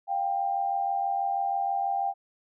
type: tone pair together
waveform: sine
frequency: 703.8 / 790 Hz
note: F5 / G5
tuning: +13 / +13 cents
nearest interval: major second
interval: 200 cents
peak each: -31 / -26 dBFS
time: 0.07-2.14 s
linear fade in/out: 50 ms
effects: none